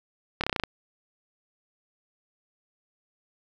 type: slowing click train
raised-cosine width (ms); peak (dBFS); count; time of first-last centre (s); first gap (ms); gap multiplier
0.3; -10; 8; 0.41-0.637; 27; 1.06
effects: 8-bit